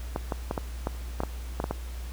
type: clicks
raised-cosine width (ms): 1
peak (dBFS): -14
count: 10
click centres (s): 0.161 / 0.322 / 0.511 / 0.578 / 0.871 / 1.204 / 1.235 / 1.601 / 1.641 / 1.71
effects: added 60 Hz sine -34 dBFS peak until 2.12 s + pink hiss -48 dBFS RMS until 2.12 s